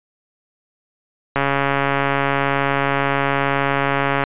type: click train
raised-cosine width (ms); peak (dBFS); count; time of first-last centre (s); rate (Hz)
0.5; -3; 401; 1.36-4.238; 139
effects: resampled to 8000 Hz